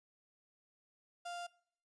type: tone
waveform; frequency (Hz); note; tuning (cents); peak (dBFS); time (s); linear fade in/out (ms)
35% pulse; 698; F5; -1; -40; 1.25-1.47; 10
effects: noise-tail reverb RT60 0.6 s tail -22 dB re dry + resampled to 22050 Hz